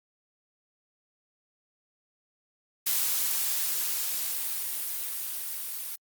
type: noise with level ramp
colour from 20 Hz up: blue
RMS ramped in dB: -26 to -36 dBFS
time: 2.86-5.96 s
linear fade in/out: 10 ms
effects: Opus 48 kbps